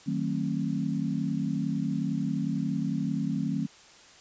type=chord; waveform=sine; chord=D# diminished seventh; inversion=none; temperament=just; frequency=155.56 / 186.68 / 224 / 268.8 Hz; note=D#3 / F#3 / A3 / C4; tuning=0 / +16 / +31 / +47 cents; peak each=-32 dBFS; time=0.06-3.67 s; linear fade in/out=20 ms; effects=white hiss -53 dBFS RMS until 4.2 s + resampled to 16000 Hz